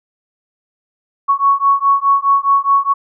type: beating tone pair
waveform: sine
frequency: 1108.7 / 1113.5 Hz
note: C#6 / C#6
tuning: 0 / +7 cents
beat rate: 4.8 Hz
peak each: -13 dBFS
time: 1.28-2.94 s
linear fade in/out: 20 ms
effects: none